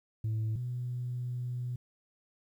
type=tone pair in turn; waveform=sine; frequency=110 / 123.47 Hz; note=A2 / B2; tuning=0 / 0 cents; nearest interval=major second; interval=200 cents; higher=second; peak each=-27 / -32 dBFS; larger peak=first; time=0.24-0.56 / 0.56-1.76 s; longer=second; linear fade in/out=5 ms; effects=tanh soft clip ceiling -28 dBFS + 11-bit